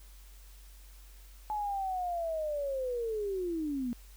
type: linear sweep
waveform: sine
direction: down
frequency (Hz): 857 to 233.2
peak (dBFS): -31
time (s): 1.5-3.93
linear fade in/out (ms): 0
effects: added 47 Hz sine -50 dBFS peak until 4.16 s + white hiss -60 dBFS RMS until 4.16 s